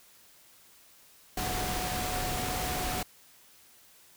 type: tone in noise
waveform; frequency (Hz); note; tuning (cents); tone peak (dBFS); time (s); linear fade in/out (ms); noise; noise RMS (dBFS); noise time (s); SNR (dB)
sine; 733; F#5; -16; -36; 1.37-3.03; 5; pink; -33; 1.37-3.03; -6
effects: white hiss -58 dBFS RMS until 4.16 s